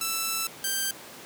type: tone pair in turn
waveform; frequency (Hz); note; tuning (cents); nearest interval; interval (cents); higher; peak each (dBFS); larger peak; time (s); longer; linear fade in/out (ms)
5% pulse; 1325 / 1572.3; E6 / G6; +9 / +5; minor third; 296; second; -15; neither; 0.01-0.47 / 0.64-0.91; first; 2
effects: pink hiss -44 dBFS RMS until 1.25 s + high-pass 200 Hz 12 dB/octave